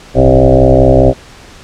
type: tone with frequency modulation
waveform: sine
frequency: 329.6 Hz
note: E4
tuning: in tune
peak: -3 dBFS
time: 0.14-1.14 s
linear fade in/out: 50 ms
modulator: 64.8 Hz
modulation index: 5
effects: pink hiss -36 dBFS RMS until 1.63 s + low-pass 7000 Hz 12 dB/octave